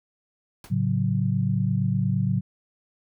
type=noise with exponential decay; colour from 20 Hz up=pink; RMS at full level=-40 dBFS; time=0.64-0.77 s; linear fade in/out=2 ms; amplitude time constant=27 ms
type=chord; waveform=sine; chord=F# minor; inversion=first; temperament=equal; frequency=110 / 138.59 / 185 Hz; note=A2 / C#3 / F#3; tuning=0 / 0 / 0 cents; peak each=-25 dBFS; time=0.7-2.41 s; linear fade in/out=20 ms
effects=none